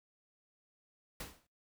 pink noise with exponential decay, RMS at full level -40 dBFS, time 1.2-1.47 s, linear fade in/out 5 ms, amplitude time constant 57 ms, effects noise-tail reverb RT60 0.2 s tail -19 dB re dry

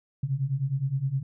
sine beating tone pair, 129.8 / 139.5 Hz, C3 / C#3, -13 / +11 cents, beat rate 9.7 Hz, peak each -29 / -27 dBFS, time 0.23-1.23 s, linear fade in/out 5 ms, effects none

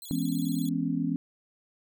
5% pulse tone with vibrato, 3729 Hz, A#7, in tune, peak -34 dBFS, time 0.02-0.69 s, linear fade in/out 2 ms, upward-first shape square, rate 15 Hz, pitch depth 170 cents each way
sine chord, C# minor seventh, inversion first, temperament just, 166.31 / 207.9 / 249.5 / 277.2 Hz, E3 / G#3 / B3 / C#4, +16 / +2 / +18 / 0 cents, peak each -31 / -35 / -31 / -30 dBFS, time 0.11-1.16 s, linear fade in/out 0 ms
effects none

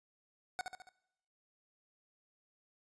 25% pulse tone with echo, 740 Hz, F#5, in tune, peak -31 dBFS, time 0.59-0.61 s, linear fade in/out 0 ms, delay 70 ms, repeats 4, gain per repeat -5 dB, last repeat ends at 0.89 s, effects noise-tail reverb RT60 0.9 s tail -22 dB re dry + resampled to 22050 Hz

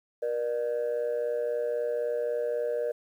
sine tone pair together, 476.2 / 600 Hz, A#4 / D5, +37 / +37 cents, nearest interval major third, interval 400 cents, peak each -27 / -29 dBFS, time 0.22-2.92 s, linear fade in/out 10 ms, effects tanh soft clip ceiling -23 dBFS + 10-bit

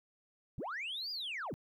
sine linear two-way sweep, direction up then down, 69.3 to 4978 to 69.3 Hz, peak -36 dBFS, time 0.58-1.54 s, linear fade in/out 0 ms, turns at 1.11 s, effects tanh soft clip ceiling -35 dBFS + 13-bit

